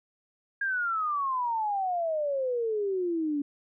sine exponential sweep, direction down, 1634 to 281.7 Hz, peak -26 dBFS, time 0.61-3.42 s, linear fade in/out 5 ms, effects none

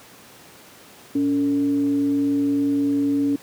sine tone with frequency modulation, 282.5 Hz, C#4, 33 cents sharp, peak -17 dBFS, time 1.15-3.36 s, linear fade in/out 5 ms, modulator 168 Hz, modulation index 0.34, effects pink hiss -46 dBFS RMS until 3.42 s + high-pass 150 Hz 12 dB/octave

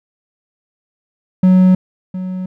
triangle tone with echo, 185 Hz, F#3, in tune, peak -4 dBFS, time 1.43-1.75 s, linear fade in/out 5 ms, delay 710 ms, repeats 1, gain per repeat -14 dB, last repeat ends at 2.46 s, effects none

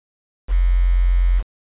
sine tone with quantisation, 44.24 Hz, F1, 23 cents sharp, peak -12 dBFS, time 0.48-1.43 s, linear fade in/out 50 ms, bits 6, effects resampled to 8000 Hz

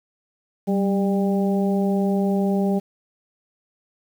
harmonic tone with a mistuned harmonic, 199.2 Hz, G3, 28 cents sharp, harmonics 1 / 2 / 3 / 4, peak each -19 / -25 / -29 / -31 dBFS, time 0.67-2.8 s, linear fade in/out 20 ms, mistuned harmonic 1, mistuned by -46 cents, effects 8-bit

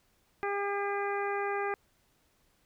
harmonic tone, 402.7 Hz, G4, 47 cents sharp, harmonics 1 / 2 / 3 / 4 / 5 / 6, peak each -33 / -35 / -38 / -39 / -41 / -45 dBFS, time 0.43-1.74 s, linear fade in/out 0 ms, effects pink hiss -70 dBFS RMS until 2.65 s

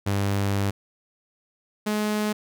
sawtooth tone pair in turn, 99.8 / 211.5 Hz, G2 / G#3, +32 / +32 cents, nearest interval octave + minor second, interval 1300 cents, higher second, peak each -18 / -19 dBFS, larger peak first, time 0.06-0.71 / 1.86-2.33 s, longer first, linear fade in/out 10 ms, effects none

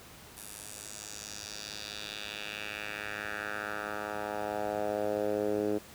10% pulse tone with band-pass filter sweep, 104.6 Hz, G#2, 13 cents sharp, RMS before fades -36 dBFS, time 0.36-5.79 s, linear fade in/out 20 ms, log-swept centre 11000 to 370 Hz, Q 2.1, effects pink hiss -51 dBFS RMS until 5.94 s + high-pass 60 Hz 12 dB/octave

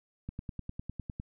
click train, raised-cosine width 5 ms, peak -25 dBFS, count 10, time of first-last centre 0.29-1.199 s, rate 9.9 Hz, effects none

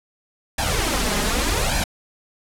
pink noise with flanger, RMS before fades -21 dBFS, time 0.58-1.84 s, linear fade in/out 5 ms, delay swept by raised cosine 1.2 to 4.9 ms, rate 0.84 Hz, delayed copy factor +0.75, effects low-pass 11000 Hz 12 dB/octave

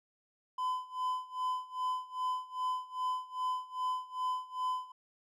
triangle tone with tremolo, 1013 Hz, B5, 44 cents sharp, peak -28 dBFS, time 0.58-4.92 s, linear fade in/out 5 ms, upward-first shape sine, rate 2.5 Hz, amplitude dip 90%, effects none

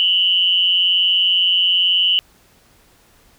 sine tone with amplitude modulation, 2960 Hz, F#7, in tune, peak -9 dBFS, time 0-2.19 s, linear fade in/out 0 ms, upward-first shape sine, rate 181 Hz, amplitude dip 75%, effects pink hiss -53 dBFS RMS until 3.38 s

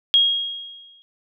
sine tone with exponential decay, 3273 Hz, G#7, 26 cents flat, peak -10 dBFS, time 0.14-1.02 s, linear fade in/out 0 ms, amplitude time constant 190 ms, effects none

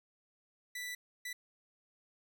sawtooth tone bursts at uneven times, 1975.5 Hz, B6, in tune, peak -36 dBFS, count 2, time 0.75-0.95 / 1.25-1.33 s, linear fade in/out 5 ms, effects none

